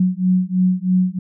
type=beating tone pair; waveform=sine; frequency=182.3 / 185.4 Hz; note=F#3 / F#3; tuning=-25 / +4 cents; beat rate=3.1 Hz; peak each=-17 dBFS; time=0-1.19 s; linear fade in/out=5 ms; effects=none